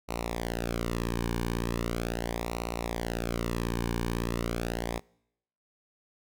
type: tone with flanger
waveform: sawtooth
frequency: 58.1 Hz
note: A#1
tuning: 5 cents flat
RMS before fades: -32 dBFS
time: 0.08-5 s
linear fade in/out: 20 ms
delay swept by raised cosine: 0.6 to 1.52 ms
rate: 0.39 Hz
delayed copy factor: -0.8
effects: noise-tail reverb RT60 0.8 s tail -26 dB re dry